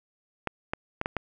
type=clicks; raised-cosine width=0.5 ms; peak=-13 dBFS; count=5; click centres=0.473 / 0.735 / 1.014 / 1.059 / 1.167 s; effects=none